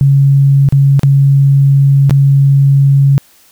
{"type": "tone with dropouts", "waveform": "sine", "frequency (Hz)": 138.59, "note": "C#3", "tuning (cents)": 0, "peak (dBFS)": -4, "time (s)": [0.01, 3.18], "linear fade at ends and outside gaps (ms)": 0, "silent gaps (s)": [[0.688, 0.724], [0.994, 1.033], [2.096, 2.108]], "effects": ["white hiss -46 dBFS RMS until 3.51 s"]}